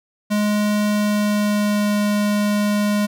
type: tone with pitch glide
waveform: square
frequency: 208.8 to 207.1 Hz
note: G#3 to G#3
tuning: +10 to -5 cents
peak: -17 dBFS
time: 0.3-3.07 s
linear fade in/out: 20 ms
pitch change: -15 cents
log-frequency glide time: 0.85-1.95 s
effects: none